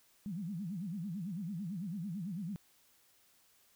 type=tone with vibrato; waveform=sine; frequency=184.7 Hz; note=F#3; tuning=3 cents flat; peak=-37 dBFS; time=0.26-2.56 s; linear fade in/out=0 ms; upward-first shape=sine; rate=9 Hz; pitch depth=250 cents each way; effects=white hiss -68 dBFS RMS until 3.75 s